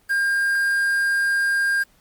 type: tone with quantisation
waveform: triangle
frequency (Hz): 1606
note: G6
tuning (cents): +41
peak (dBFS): -16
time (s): 0.09-1.84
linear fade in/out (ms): 20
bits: 6
effects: pink hiss -59 dBFS RMS until 2 s + Opus 24 kbps